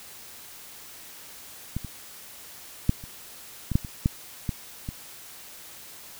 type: clicks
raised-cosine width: 5 ms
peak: -16 / -23 / -7 / -28 / -15 / -7 / -23 / -8 / -14 / -19 dBFS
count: 10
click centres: 1.766 / 1.847 / 2.894 / 3.039 / 3.717 / 3.755 / 3.848 / 4.059 / 4.492 / 4.889 s
effects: white hiss -45 dBFS RMS until 6.19 s